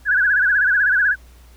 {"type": "tone with vibrato", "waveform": "sine", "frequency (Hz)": 1580, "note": "G6", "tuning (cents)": 13, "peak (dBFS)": -13, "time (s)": [0.05, 1.16], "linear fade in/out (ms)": 50, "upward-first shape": "sine", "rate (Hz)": 16, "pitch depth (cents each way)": 130, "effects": ["added 60 Hz sine -43 dBFS peak until 1.56 s", "pink hiss -53 dBFS RMS until 1.56 s"]}